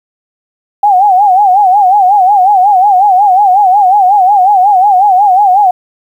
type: tone with vibrato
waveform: sine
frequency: 779 Hz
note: G5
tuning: 11 cents flat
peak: -3 dBFS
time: 0.83-5.71 s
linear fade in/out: 5 ms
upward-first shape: sine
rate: 5.5 Hz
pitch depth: 130 cents each way
effects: 7-bit